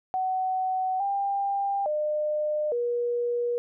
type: tone with pitch steps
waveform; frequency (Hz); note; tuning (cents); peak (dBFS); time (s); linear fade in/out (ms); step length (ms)
sine; 750 / 796 / 604 / 479.9; F#5 / G5 / D5 / B4; +23 / +26 / +48 / -50; -24; 0.14-3.58; 0; 860
effects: none